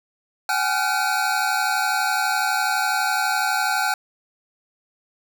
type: tone cluster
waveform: square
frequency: 761 / 833 / 1394 / 1514 Hz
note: F#5 / G#5 / F6 / F#6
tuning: +48 / +5 / -4 / +39 cents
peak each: -26 dBFS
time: 0.49-3.94 s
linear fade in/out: 2 ms
effects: none